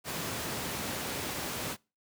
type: high-pass noise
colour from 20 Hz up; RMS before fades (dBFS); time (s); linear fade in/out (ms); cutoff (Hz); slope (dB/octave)
pink; -36; 0.04-1.77; 50; 110; 12
effects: noise-tail reverb RT60 0.3 s tail -25 dB re dry